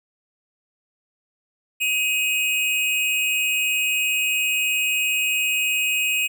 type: tone pair together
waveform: square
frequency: 2520 / 2843 Hz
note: D#7 / F7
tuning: +21 / +30 cents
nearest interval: major second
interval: 209 cents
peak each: -21 / -27 dBFS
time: 1.8-6.28 s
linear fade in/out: 20 ms
effects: none